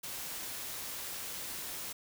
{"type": "noise", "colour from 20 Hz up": "white", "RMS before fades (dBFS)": -41, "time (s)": [0.03, 1.93], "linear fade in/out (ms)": 10, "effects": []}